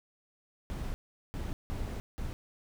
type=noise bursts at uneven times; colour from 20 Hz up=brown; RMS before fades=-36 dBFS; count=4; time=0.7-0.94 / 1.34-1.53 / 1.7-2 / 2.18-2.33 s; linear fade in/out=0 ms; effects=none